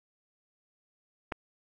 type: clicks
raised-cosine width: 0.5 ms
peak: -29 / -18 dBFS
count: 2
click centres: 1.319 / 1.322 s
effects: none